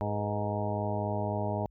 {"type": "harmonic tone with a mistuned harmonic", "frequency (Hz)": 103.83, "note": "G#2", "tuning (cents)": 0, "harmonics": [1, 2, 3, 4, 5, 6, 7, 8, 9], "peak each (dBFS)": [-33, -37, -41, -39, -43, -35, -41, -39, -40], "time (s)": [0.01, 1.66], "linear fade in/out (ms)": 0, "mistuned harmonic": 5, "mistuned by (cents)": -79, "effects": ["added 50 Hz sine -58 dBFS peak until 1.7 s"]}